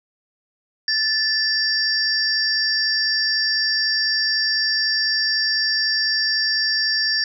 sine tone cluster, 1754 / 4744 / 5510 Hz, A6 / D8 / F8, -6 / +17 / -24 cents, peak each -22 dBFS, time 0.88-7.24 s, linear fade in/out 2 ms, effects none

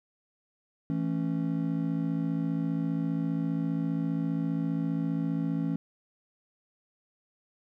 triangle chord, A major, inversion second, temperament just, 165 / 220 / 275 Hz, E3 / A3 / C#4, +2 / 0 / -14 cents, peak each -28 / -33 / -29 dBFS, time 0.9-5.76 s, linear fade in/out 0 ms, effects none

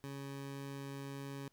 20% pulse tone, 138.59 Hz, C#3, in tune, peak -38 dBFS, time 0.04-1.48 s, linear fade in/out 0 ms, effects pink hiss -75 dBFS RMS until 1.52 s

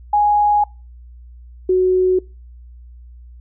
sine tone pair in turn, 830 / 369.7 Hz, G#5 / F#4, -1 / -1 cents, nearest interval octave + major second, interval 1400 cents, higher first, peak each -11 dBFS, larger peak neither, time 0.13-0.64 / 1.69-2.19 s, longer first, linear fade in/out 5 ms, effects noise-tail reverb RT60 0.3 s tail -24 dB re dry + added 60 Hz sine -37 dBFS peak until 3.4 s

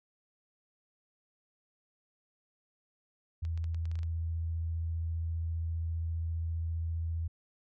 sine tone with vibrato, 82.41 Hz, E2, in tune, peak -31 dBFS, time 3.42-7.28 s, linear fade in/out 10 ms, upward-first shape sine, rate 15 Hz, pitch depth 12 cents each way
clicks, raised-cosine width 0.2 ms, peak -35 dBFS, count 9, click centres 3.451 / 3.576 / 3.642 / 3.746 / 3.855 / 3.915 / 3.955 / 3.99 / 4.032 s
effects none

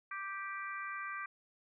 harmonic tone, 392 Hz, G4, in tune, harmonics 3 / 4 / 5 / 6, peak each -42 / -44 / -46 / -48 dBFS, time 0.11-1.26 s, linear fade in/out 5 ms, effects none

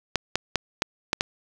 clicks, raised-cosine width 0.2 ms, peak -4 dBFS, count 6, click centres 0.157 / 0.356 / 0.557 / 0.821 / 1.131 / 1.209 s, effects none

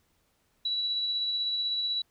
sine tone with tremolo, 3928 Hz, B7, 10 cents flat, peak -26 dBFS, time 0.65-2.02 s, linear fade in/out 5 ms, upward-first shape sine, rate 16 Hz, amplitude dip 25%, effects pink hiss -71 dBFS RMS until 2.1 s

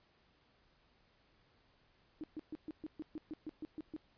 sine tone bursts, 310 Hz, D#4, 6 cents flat, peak -40 dBFS, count 12, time 2.21-3.964 s, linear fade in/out 0 ms, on 27 ms, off 130 ms, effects pink hiss -71 dBFS RMS until 4.17 s + resampled to 11025 Hz

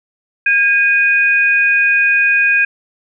sine tone pair together, 1619.9 / 2480 Hz, G#6 / D#7, -44 / -6 cents, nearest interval perfect fifth, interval 738 cents, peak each -12 dBFS, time 0.46-2.65 s, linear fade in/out 5 ms, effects none

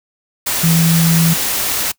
sine tone in noise, 165.3 Hz, E3, 5 cents sharp, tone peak -10 dBFS, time 0.63-1.34 s, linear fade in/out 10 ms, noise white, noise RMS -18 dBFS, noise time 0.46-1.92 s, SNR +5 dB, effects noise-tail reverb RT60 0.1 s tail -21 dB re dry

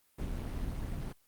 brown noise with amplitude modulation, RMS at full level -34 dBFS, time 0.18-1.13 s, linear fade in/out 10 ms, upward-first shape sine, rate 210 Hz, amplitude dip 55%, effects white hiss -70 dBFS RMS until 1.27 s + Opus 24 kbps

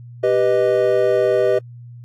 triangle chord, G augmented, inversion none, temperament equal, 392 / 493.9 / 622.3 Hz, G4 / B4 / D#5, 0 / 0 / 0 cents, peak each -16 dBFS, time 0.23-1.59 s, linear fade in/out 10 ms, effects added 120 Hz sine -35 dBFS peak until 2.04 s + AAC 64 kbps

